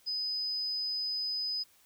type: tone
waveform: sine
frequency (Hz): 5010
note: D#8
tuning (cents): +11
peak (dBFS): -31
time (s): 0.06-1.64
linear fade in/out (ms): 20
effects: white hiss -64 dBFS RMS until 1.85 s